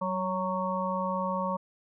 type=harmonic tone with a mistuned harmonic; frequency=185 Hz; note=F#3; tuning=in tune; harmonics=1 / 3 / 5 / 6; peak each=-33 / -33 / -33 / -33 dBFS; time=0.01-1.57 s; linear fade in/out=10 ms; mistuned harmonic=1; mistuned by=+32 cents; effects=none